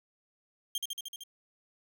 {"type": "tone with echo", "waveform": "sawtooth", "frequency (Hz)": 3194, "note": "G7", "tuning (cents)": 32, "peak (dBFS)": -27, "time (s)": [0.75, 0.78], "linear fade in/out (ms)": 2, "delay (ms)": 76, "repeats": 6, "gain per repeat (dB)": -2, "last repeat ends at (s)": 1.236, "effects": []}